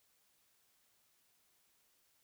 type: silence
effects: white hiss -74 dBFS RMS until 2.23 s